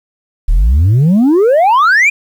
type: exponential sweep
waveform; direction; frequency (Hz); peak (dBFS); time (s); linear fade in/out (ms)
sine; up; 34.51 to 2488; -3; 0.48-2.1; 10
effects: tanh soft clip ceiling -5 dBFS + 7-bit